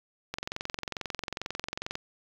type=click train; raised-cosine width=0.2 ms; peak=-15 dBFS; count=37; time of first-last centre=0.34-1.954 s; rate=22.3 Hz; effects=low-pass 6000 Hz 12 dB/octave + 7-bit